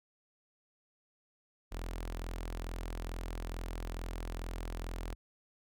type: tone with notch filter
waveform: sawtooth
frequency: 42.29 Hz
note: E1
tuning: 45 cents sharp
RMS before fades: -40 dBFS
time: 1.71-5.15 s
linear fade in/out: 20 ms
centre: 140 Hz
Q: 0.96
effects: none